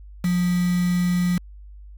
sine tone with quantisation, 177.7 Hz, F3, 30 cents sharp, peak -18 dBFS, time 0.24-1.38 s, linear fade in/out 5 ms, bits 5, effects added 50 Hz sine -39 dBFS peak until 1.97 s

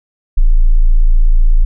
sine tone, 28 Hz, A0, 31 cents sharp, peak -4 dBFS, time 0.37-1.65 s, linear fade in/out 10 ms, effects none

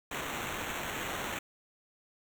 blue noise with sample-and-hold, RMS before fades -37 dBFS, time 0.11-1.39 s, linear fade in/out 5 ms, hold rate 4900 Hz, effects none

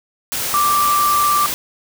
sine tone in noise, 1174.7 Hz, D6, in tune, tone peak -13 dBFS, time 0.54-1.46 s, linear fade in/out 0 ms, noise white, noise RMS -22 dBFS, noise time 0.32-1.54 s, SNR +6 dB, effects none

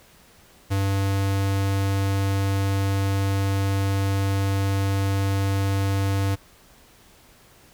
square tone, 98 Hz, G2, in tune, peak -21 dBFS, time 0.7-6.36 s, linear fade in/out 20 ms, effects pink hiss -53 dBFS RMS until 7.73 s

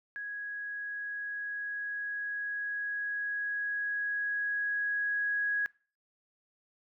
sine tone with level ramp, 1661.2 Hz, G#6, in tune, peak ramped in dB -36 to -27 dBFS, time 0.16-5.66 s, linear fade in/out 0 ms, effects noise-tail reverb RT60 0.4 s tail -23 dB re dry

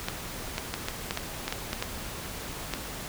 clicks, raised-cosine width 0.2 ms, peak -12 dBFS, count 11, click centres 0.085 / 0.581 / 0.74 / 0.885 / 1.109 / 1.174 / 1.48 / 1.525 / 1.731 / 1.825 / 2.737 s, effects pink hiss -38 dBFS RMS until 3.08 s

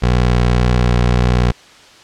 20% pulse tone with vibrato, 60.7 Hz, B1, 29 cents flat, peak -6 dBFS, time 0.02-1.52 s, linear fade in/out 10 ms, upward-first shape sine, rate 1.8 Hz, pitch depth 17 cents each way, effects white hiss -42 dBFS RMS until 2.03 s + low-pass 5000 Hz 12 dB/octave

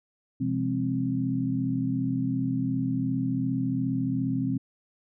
sine tone cluster, 127.3 / 170 / 204.6 / 264.3 Hz, C3 / F3 / G#3 / C4, -47 / -46 / -26 / +18 cents, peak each -30 / -33 / -34 / -27 dBFS, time 0.4-4.58 s, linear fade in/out 10 ms, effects none

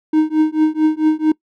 triangle tone with tremolo, 311.1 Hz, D#4, in tune, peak -6 dBFS, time 0.13-1.32 s, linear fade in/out 5 ms, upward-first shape triangle, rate 4.5 Hz, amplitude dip 100%, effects noise-tail reverb RT60 0.1 s tail -23 dB re dry

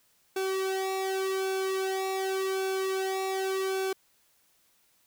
sawtooth tone with flanger, 382.2 Hz, G4, 44 cents flat, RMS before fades -30 dBFS, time 0.36-3.93 s, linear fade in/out 5 ms, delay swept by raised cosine 1 to 1.99 ms, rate 0.87 Hz, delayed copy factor -0.85, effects white hiss -67 dBFS RMS until 5.06 s

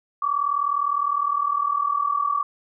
sine tone pair together, 1129.2 / 1169 Hz, C#6 / D6, +32 / -8 cents, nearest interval minor second, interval 60 cents, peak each -23 dBFS, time 0.22-2.43 s, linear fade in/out 5 ms, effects none

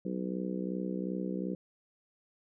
harmonic tone, 62.7 Hz, B1, 27 cents sharp, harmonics 3 / 4 / 5 / 6 / 7 / 8, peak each -35 / -42 / -39 / -42 / -44 / -43 dBFS, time 0.05-1.55 s, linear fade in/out 5 ms, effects none

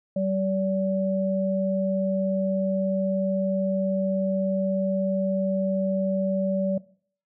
sine tone pair together, 191.9 / 575.1 Hz, G3 / D5, -37 / -36 cents, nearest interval octave + perfect fifth, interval 1901 cents, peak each -25 dBFS, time 0.16-6.78 s, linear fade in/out 5 ms, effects noise-tail reverb RT60 0.5 s tail -19 dB re dry

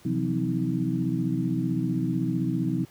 sine tone cluster, 129 / 167.4 / 183 / 257.7 / 317.3 Hz, C3 / E3 / F#3 / C4 / D#4, -24 / +27 / -19 / -26 / +34 cents, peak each -30 dBFS, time 0.05-2.85 s, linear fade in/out 5 ms, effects pink hiss -55 dBFS RMS until 2.9 s + high-pass 60 Hz 12 dB/octave

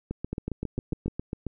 two click trains, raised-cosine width 3 ms, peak -17 / -18 dBFS, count 6 / 11, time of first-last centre 0.33-1.081 / 0.11-1.467 s, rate 6.66 / 7.37 Hz, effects none

